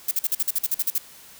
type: noise bursts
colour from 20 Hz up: violet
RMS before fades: -22 dBFS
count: 12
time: 0.08-0.982 s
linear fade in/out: 5 ms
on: 33 ms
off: 46 ms
effects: white hiss -47 dBFS RMS until 1.39 s